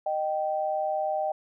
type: tone pair together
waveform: sine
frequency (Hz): 617 / 777.4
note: D#5 / G5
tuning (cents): -15 / -15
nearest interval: major third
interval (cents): 400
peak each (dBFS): -28 / -28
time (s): 0.06-1.32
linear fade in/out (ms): 5
effects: none